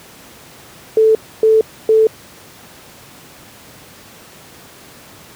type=tone bursts; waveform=sine; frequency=440 Hz; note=A4; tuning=in tune; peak=-7 dBFS; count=3; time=0.97-2.07 s; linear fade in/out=2 ms; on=180 ms; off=280 ms; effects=pink hiss -40 dBFS RMS until 5.35 s + high-pass 100 Hz 12 dB/octave